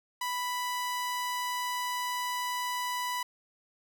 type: tone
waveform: sawtooth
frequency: 989 Hz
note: B5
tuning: 2 cents sharp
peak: -27 dBFS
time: 0.21-3.23 s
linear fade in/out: 5 ms
effects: none